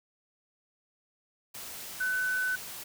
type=tone in noise; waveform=sine; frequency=1506 Hz; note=F#6; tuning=30 cents sharp; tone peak=-27 dBFS; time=2-2.56 s; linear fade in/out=10 ms; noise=white; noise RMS=-42 dBFS; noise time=1.54-2.84 s; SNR=+12 dB; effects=none